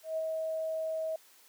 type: tone with ADSR envelope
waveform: sine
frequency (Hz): 639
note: D#5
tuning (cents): +46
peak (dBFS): -29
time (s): 0.03-1.16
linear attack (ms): 140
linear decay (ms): 40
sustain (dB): -2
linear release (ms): 4
effects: white hiss -60 dBFS RMS until 1.48 s + high-pass 300 Hz 12 dB/octave